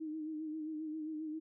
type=tone with vibrato; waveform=sine; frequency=311.1 Hz; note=D#4; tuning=in tune; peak=-38 dBFS; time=0-1.4 s; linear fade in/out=20 ms; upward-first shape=sine; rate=7.5 Hz; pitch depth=44 cents each way; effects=none